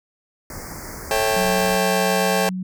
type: band-stop noise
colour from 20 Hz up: pink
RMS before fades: -34 dBFS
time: 0.5-1.77 s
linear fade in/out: 2 ms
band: 2200 to 4700 Hz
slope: 96 dB/octave
type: chord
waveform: sawtooth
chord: A dominant seventh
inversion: none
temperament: just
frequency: 440 / 550 / 660 / 792 Hz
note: A4 / C#5 / E5 / G5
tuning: 0 / -14 / +2 / +18 cents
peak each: -19 / -19 / -21 / -19 dBFS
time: 1.11-2.49 s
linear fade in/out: 0 ms
type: tone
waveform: sine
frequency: 185 Hz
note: F#3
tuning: in tune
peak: -24 dBFS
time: 1.36-2.63 s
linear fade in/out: 5 ms
effects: none